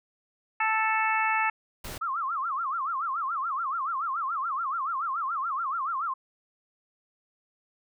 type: harmonic tone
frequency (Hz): 440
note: A4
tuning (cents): 0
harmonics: 2 / 3 / 4 / 5 / 6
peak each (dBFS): -27 / -29 / -30 / -31 / -32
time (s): 0.6-1.5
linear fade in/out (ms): 5
type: noise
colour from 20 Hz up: pink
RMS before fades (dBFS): -38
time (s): 1.84-1.98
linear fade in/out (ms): 5
type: tone with vibrato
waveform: sine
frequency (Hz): 1202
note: D6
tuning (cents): +40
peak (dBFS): -27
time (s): 2.01-6.14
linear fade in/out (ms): 10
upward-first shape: sine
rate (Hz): 7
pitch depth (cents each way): 250
effects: none